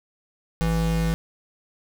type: tone pair together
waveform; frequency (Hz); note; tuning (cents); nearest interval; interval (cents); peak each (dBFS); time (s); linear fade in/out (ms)
square; 55 / 164.81; A1 / E3; 0 / 0; octave + perfect fifth; 1900; -25; 0.61-1.14; 0
effects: none